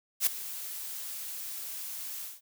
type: noise with ADSR envelope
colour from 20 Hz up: blue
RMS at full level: -23 dBFS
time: 0.2-2.41 s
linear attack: 68 ms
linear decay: 5 ms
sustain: -16 dB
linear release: 180 ms
effects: none